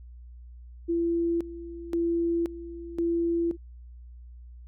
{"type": "tone with tremolo", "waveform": "sine", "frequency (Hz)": 338, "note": "E4", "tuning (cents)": 43, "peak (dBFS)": -23, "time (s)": [0.88, 3.57], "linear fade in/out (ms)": 20, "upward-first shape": "square", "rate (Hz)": 0.95, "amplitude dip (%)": 80, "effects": ["added 60 Hz sine -43 dBFS peak until 4.67 s"]}